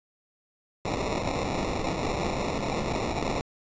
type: noise with sample-and-hold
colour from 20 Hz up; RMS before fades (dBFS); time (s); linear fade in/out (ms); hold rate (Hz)
violet; -29; 0.85-3.41; 0; 1575
effects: resampled to 16000 Hz